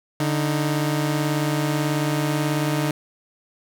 sawtooth tone pair together, 146.83 / 312 Hz, D3 / D#4, 0 / +5 cents, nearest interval octave + minor second, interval 1305 cents, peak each -18 / -21 dBFS, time 0.2-2.91 s, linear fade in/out 2 ms, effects none

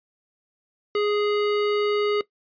square tone, 415.3 Hz, G#4, in tune, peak -21 dBFS, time 0.95-2.21 s, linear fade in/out 2 ms, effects noise-tail reverb RT60 0.1 s tail -18 dB re dry + resampled to 11025 Hz

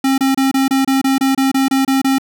square tone bursts, 268.4 Hz, C4, 44 cents sharp, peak -12 dBFS, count 13, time 0.04-2.184 s, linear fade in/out 5 ms, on 140 ms, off 27 ms, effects none

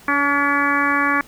harmonic tone with a mistuned harmonic, 284.6 Hz, C#4, 46 cents sharp, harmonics 1 / 2 / 3 / 4 / 5 / 6 / 7 / 8, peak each -23 / -31 / -28 / -20 / -24 / -21 / -26 / -27 dBFS, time 0.08-1.21 s, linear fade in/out 2 ms, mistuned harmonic 2, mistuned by -17 cents, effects pink hiss -46 dBFS RMS until 1.27 s

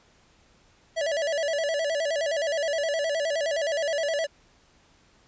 square tone with vibrato, 613 Hz, D#5, 26 cents flat, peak -25 dBFS, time 0.96-4.27 s, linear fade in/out 20 ms, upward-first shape square, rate 9.6 Hz, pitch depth 110 cents each way, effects pink hiss -60 dBFS RMS until 5.27 s + resampled to 16000 Hz

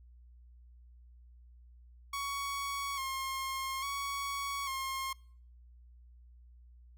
sawtooth tone with vibrato, 1094 Hz, C#6, 23 cents flat, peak -31 dBFS, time 2.13-5.13 s, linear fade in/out 5 ms, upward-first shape square, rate 0.59 Hz, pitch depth 39 cents each way, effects noise-tail reverb RT60 0.6 s tail -26 dB re dry + added 60 Hz sine -54 dBFS peak until 6.97 s

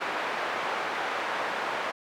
pink band-pass noise, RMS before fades -31 dBFS, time 0-1.92 s, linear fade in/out 20 ms, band 640 to 1900 Hz, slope 12 dB/octave, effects none

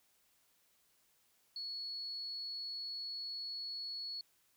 sine tone, 4380 Hz, C#8, 22 cents flat, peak -40 dBFS, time 1.56-4.21 s, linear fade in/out 2 ms, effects white hiss -73 dBFS RMS until 4.56 s

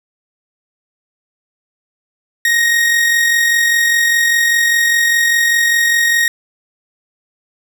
40% pulse tone with amplitude modulation, 1871 Hz, A#6, 6 cents sharp, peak -8 dBFS, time 2.45-6.28 s, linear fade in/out 2 ms, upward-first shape sine, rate 45 Hz, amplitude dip 35%, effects none

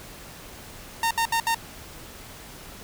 sawtooth tone bursts, 916 Hz, A#5, 31 cents flat, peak -17 dBFS, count 4, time 1.03-1.546 s, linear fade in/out 2 ms, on 78 ms, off 68 ms, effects pink hiss -43 dBFS RMS until 2.83 s

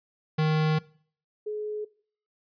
square / sine tone pair in turn, 155.56 / 423.3 Hz, D#3 / G#4, 0 / +33 cents, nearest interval octave + perfect fourth, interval 1733 cents, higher second, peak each -22 / -29 dBFS, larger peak first, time 0.38-0.79 / 1.46-1.85 s, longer first, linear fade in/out 10 ms, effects noise-tail reverb RT60 0.5 s tail -21 dB re dry + resampled to 11025 Hz

